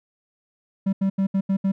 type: tone bursts at uneven times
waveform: triangle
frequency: 193.9 Hz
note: G3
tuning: 19 cents flat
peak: -16 dBFS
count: 6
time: 0.86-0.93 / 1.01-1.1 / 1.18-1.27 / 1.34-1.41 / 1.49-1.57 / 1.64-1.72 s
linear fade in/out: 10 ms
effects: none